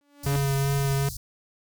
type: tone with exponential growth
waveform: sawtooth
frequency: 287.1 Hz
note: D4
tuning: 39 cents flat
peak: -26 dBFS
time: 0.01-0.36 s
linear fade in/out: 0 ms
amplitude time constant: 75 ms
type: band-stop noise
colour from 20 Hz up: pink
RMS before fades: -36 dBFS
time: 0.23-1.17 s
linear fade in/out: 5 ms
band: 160 to 4500 Hz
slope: 48 dB/octave
type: tone with vibrato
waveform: square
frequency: 138.59 Hz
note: C#3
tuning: in tune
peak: -23 dBFS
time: 0.26-1.09 s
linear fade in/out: 5 ms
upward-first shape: sine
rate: 2.6 Hz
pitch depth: 16 cents each way
effects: none